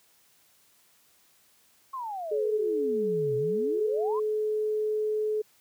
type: exponential two-way sweep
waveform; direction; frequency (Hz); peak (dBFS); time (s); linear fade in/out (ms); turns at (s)
sine; down then up; 1100 to 123.7 to 1100; -32; 1.93-4.2; 10; 3.36
type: tone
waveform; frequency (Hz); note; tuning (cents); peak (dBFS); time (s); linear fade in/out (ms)
sine; 428.3; A4; -47; -25; 2.31-5.42; 10
effects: white hiss -63 dBFS RMS until 5.6 s + high-pass 60 Hz 12 dB/octave